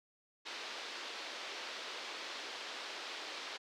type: band-pass noise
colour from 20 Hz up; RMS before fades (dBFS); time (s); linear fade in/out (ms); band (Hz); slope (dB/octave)
white; -45; 0.45-3.58; 20; 310 to 4600; 24
effects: none